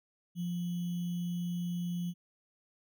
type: tone with sample-and-hold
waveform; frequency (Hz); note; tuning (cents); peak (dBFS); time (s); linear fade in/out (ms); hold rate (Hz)
sine; 174.61; F3; 0; -32; 0.35-2.14; 50; 3150
effects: none